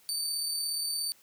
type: tone with amplitude modulation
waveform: 25% pulse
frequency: 4578 Hz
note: D8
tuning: 45 cents flat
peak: -24 dBFS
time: 0.09-1.12 s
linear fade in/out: 0 ms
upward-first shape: sine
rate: 37 Hz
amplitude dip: 30%
effects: white hiss -61 dBFS RMS until 1.22 s + high-pass 100 Hz 12 dB/octave